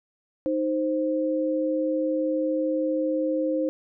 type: tone pair together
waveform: sine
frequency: 311.1 / 523.7 Hz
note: D#4 / C5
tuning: 0 / +1 cents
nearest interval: major sixth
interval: 901 cents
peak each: -25 dBFS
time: 0.46-3.69 s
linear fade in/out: 0 ms
effects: none